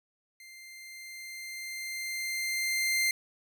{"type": "tone with level ramp", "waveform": "sawtooth", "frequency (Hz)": 2093, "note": "C7", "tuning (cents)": 0, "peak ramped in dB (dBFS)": [-45, -21], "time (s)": [0.4, 3.11], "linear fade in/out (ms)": 2, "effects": []}